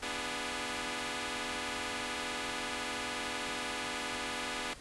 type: chord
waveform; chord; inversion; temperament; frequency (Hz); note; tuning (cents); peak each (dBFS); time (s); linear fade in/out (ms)
5% pulse; E dominant seventh; second; equal with one note detuned; 246.9 / 293.7 / 336.6 / 415.3; B3 / D4 / E4 / G#4; 0 / 0 / +36 / 0; -28 / -30 / -33 / -30; 0.02-4.74; 10
effects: pink hiss -51 dBFS RMS until 4.8 s + resampled to 24000 Hz